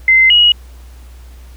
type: tone pair in turn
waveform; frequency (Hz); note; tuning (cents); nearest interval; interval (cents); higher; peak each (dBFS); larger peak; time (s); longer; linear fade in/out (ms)
sine; 2069 / 2900; C7 / F#7; -20 / -35; tritone; 585; second; -5; neither; 0.08-0.3 / 0.3-0.52; neither; 2
effects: added 61 Hz sine -33 dBFS peak until 1.56 s + pink hiss -47 dBFS RMS until 1.56 s